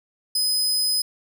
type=tone; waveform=sawtooth; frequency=5030 Hz; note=D#8; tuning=18 cents sharp; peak=-17 dBFS; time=0.35-1.02 s; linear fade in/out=5 ms; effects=none